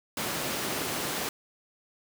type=high-pass noise; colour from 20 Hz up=pink; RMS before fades=-32 dBFS; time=0.17-1.29 s; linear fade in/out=2 ms; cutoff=180 Hz; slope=12 dB/octave; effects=none